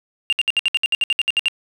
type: tone bursts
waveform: sine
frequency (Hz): 2794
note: F7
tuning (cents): 0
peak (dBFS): -12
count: 14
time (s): 0.3-1.483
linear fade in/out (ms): 0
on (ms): 26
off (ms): 63
effects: tanh soft clip ceiling -12 dBFS + 8-bit